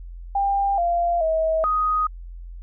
sine tone with pitch steps, 796 / 691 / 641 / 1249 Hz, G5 / F5 / E5 / D#6, +26 / -19 / -49 / +6 cents, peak -18 dBFS, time 0.35-2.07 s, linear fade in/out 5 ms, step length 430 ms, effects added 43 Hz sine -34 dBFS peak until 2.62 s

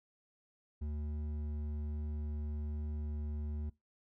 sine tone with hard clipping, 74.9 Hz, D2, 35 cents sharp, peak -38 dBFS, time 0.81-3.7 s, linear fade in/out 10 ms, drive 8 dB, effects noise-tail reverb RT60 0.2 s tail -21 dB re dry

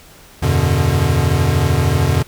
square chord, E minor seventh, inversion none, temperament equal with one note detuned, 82.41 / 95.48 / 123.47 / 146.83 Hz, E2 / G2 / B2 / D3, 0 / -45 / 0 / 0 cents, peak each -19 dBFS, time 0.42-2.23 s, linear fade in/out 10 ms, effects pink hiss -43 dBFS RMS until 2.27 s

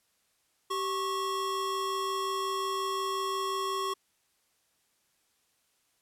square tone pair together, 387.2 / 1096 Hz, G4 / C#6, -21 / -20 cents, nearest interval octave + tritone, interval 1801 cents, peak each -35 / -32 dBFS, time 0.7-3.94 s, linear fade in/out 10 ms, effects white hiss -72 dBFS RMS until 6.01 s + low-pass 12000 Hz 12 dB/octave

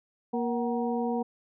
harmonic tone with a mistuned harmonic, 236.1 Hz, A#3, 22 cents sharp, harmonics 1 / 2 / 3 / 4, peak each -29 / -31 / -34 / -38 dBFS, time 0.33-1.23 s, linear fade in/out 10 ms, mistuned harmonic 3, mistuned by +94 cents, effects none

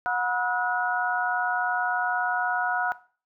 harmonic tone with a mistuned harmonic, 242.8 Hz, B3, 29 cents flat, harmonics 3 / 4 / 5 / 6, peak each -27 / -31 / -34 / -28 dBFS, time 0.06-2.92 s, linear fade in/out 0 ms, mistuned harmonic 5, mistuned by +92 cents, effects noise-tail reverb RT60 0.4 s tail -17 dB re dry

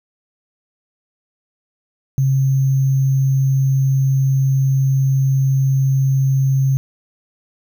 sine tone with sample-and-hold, 134.3 Hz, C3, 46 cents sharp, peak -12 dBFS, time 2.18-6.77 s, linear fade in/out 0 ms, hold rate 6300 Hz, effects none

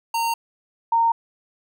square / sine tone pair in turn, 921 / 921 Hz, A#5 / A#5, -21 / -21 cents, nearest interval unison, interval 0 cents, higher neither, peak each -21 / -15 dBFS, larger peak second, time 0.14-0.34 / 0.92-1.12 s, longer neither, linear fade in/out 5 ms, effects none

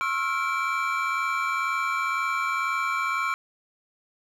triangle tone cluster, 1082 / 1317 / 1399 / 2325 Hz, C#6 / E6 / F6 / D7, -42 / -2 / +3 / -18 cents, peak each -27 / -28 / -29 / -28 dBFS, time 0.01-3.34 s, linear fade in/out 0 ms, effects none

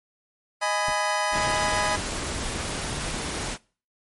25% pulse chord, G# minor, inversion second, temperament just, 623 / 830.6 / 996.7 Hz, D#5 / G#5 / B5, +2 / 0 / +16 cents, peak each -24 / -23 / -24 dBFS, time 0.61-1.97 s, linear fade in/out 20 ms
brown noise with exponential decay, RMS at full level -31 dBFS, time 0.88-0.98 s, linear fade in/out 1 ms, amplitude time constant 21 ms
pink noise, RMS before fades -30 dBFS, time 1.31-3.58 s, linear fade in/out 50 ms
effects noise-tail reverb RT60 0.4 s tail -23 dB re dry + MP3 48 kbps

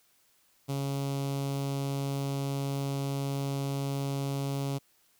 sawtooth tone with notch filter, 138.59 Hz, C#3, in tune, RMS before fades -32 dBFS, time 0.68-4.79 s, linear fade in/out 20 ms, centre 1700 Hz, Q 0.99, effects white hiss -67 dBFS RMS until 5.19 s

